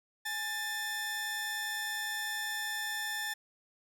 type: tone pair together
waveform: sawtooth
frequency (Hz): 837.7 / 1775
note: G#5 / A6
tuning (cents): +15 / +15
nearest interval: octave + minor second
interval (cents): 1300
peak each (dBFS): -39 / -31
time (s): 0.25-3.34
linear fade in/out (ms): 10
effects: none